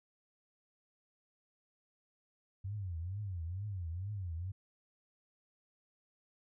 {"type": "tone with vibrato", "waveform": "sine", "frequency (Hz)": 92.5, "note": "F#2", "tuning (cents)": 0, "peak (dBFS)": -37, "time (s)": [2.64, 4.52], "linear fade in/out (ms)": 10, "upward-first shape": "triangle", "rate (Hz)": 2.2, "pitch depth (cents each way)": 260, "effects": []}